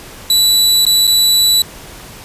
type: tone with dropouts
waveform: sawtooth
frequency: 3951 Hz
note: B7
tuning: in tune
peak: -5 dBFS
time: 0.3-1.62 s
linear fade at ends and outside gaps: 2 ms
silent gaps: 0.852-0.865 / 1.07-1.075 s
effects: pink hiss -34 dBFS RMS until 2.24 s + resampled to 32000 Hz